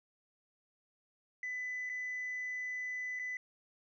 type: tone with dropouts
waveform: sine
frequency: 2000 Hz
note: B6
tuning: 21 cents sharp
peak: -35 dBFS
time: 1.43-3.37 s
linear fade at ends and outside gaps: 2 ms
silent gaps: 1.893-1.897 / 3.191-3.195 s
effects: tanh soft clip ceiling -34 dBFS